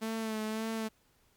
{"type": "tone with vibrato", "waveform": "sawtooth", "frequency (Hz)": 220, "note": "A3", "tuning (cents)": 0, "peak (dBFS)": -29, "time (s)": [0.01, 0.89], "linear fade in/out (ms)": 20, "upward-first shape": "sine", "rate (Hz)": 1.8, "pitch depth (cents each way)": 32, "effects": ["pink hiss -69 dBFS RMS until 1.36 s", "MP3 96 kbps"]}